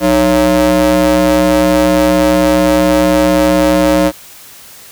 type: ring-modulated tone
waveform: 35% pulse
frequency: 123.47 Hz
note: B2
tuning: in tune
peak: -3 dBFS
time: 0-4.12 s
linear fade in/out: 50 ms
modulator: 430 Hz
effects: white hiss -36 dBFS RMS until 4.91 s